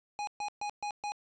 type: tone bursts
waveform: square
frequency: 828 Hz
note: G#5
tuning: 5 cents flat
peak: -34 dBFS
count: 5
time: 0.19-1.12 s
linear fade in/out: 0 ms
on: 82 ms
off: 130 ms
effects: resampled to 16000 Hz + 12-bit